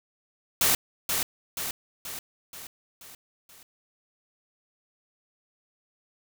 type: noise with echo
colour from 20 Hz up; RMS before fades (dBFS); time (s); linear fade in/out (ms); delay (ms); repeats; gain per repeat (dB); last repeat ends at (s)
white; -22; 0.61-0.75; 2; 480; 6; -5; 3.63
effects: none